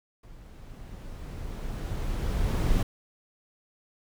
brown noise with level ramp, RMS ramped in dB -48 to -23 dBFS, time 0.23-2.83 s, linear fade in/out 5 ms, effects none

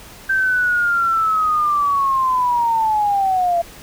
sine linear sweep, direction down, 1568 to 675 Hz, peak -14 dBFS, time 0.29-3.62 s, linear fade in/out 10 ms, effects pink hiss -40 dBFS RMS until 3.82 s

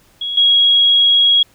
sine tone pair in turn, 3326 / 3308 Hz, G#7 / G#7, +2 / -8 cents, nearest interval unison, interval 10 cents, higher first, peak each -19 / -8 dBFS, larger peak second, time 0.21-0.37 / 0.37-1.43 s, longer second, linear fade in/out 5 ms, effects pink hiss -52 dBFS RMS until 1.54 s

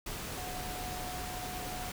sine tone in noise, 729 Hz, F#5, 26 cents flat, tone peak -42 dBFS, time 0.37-1.9 s, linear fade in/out 5 ms, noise pink, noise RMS -40 dBFS, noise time 0.06-1.92 s, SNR -5 dB, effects none

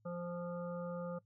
harmonic tone with a mistuned harmonic, 174.61 Hz, F3, in tune, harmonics 1 / 3 / 5 / 7 / 8, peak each -42 / -42 / -56 / -51 / -59 dBFS, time 0.05-1.19 s, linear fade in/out 10 ms, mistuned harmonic 5, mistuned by -15 cents, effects noise-tail reverb RT60 0.1 s tail -21 dB re dry + added 108 Hz sine -70 dBFS peak until 1.25 s

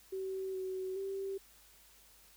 sine tone with pitch steps, 381.1 / 375.6 / 389.2 Hz, G4 / F#4 / G4, -49 / +26 / -12 cents, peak -36 dBFS, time 0.12-1.38 s, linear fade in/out 10 ms, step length 420 ms, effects added 50 Hz sine -69 dBFS peak until 2.36 s + white hiss -62 dBFS RMS until 2.36 s

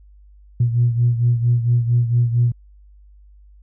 sine beating tone pair, 118.9 / 123.3 Hz, A#2 / B2, +35 / -2 cents, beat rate 4.4 Hz, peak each -14 / -20 dBFS, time 0.6-2.52 s, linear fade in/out 5 ms, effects tanh soft clip ceiling -7 dBFS + added 50 Hz sine -44 dBFS peak until 3.62 s

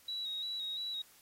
sine tone with vibrato, 3853 Hz, B7, 44 cents flat, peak -36 dBFS, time 0.08-1.02 s, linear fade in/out 5 ms, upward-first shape square, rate 2.9 Hz, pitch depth 30 cents each way, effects white hiss -62 dBFS RMS until 1.21 s + AAC 48 kbps

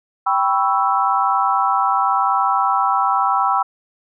sine chord, C# half-diminished seventh, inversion second, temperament equal, 784 / 987.8 / 1108.7 / 1318.5 Hz, G5 / B5 / C#6 / E6, 0 / 0 / 0 / 0 cents, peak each -19 / -20 / -22 / -19 dBFS, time 0.26-3.63 s, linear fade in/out 10 ms, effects none

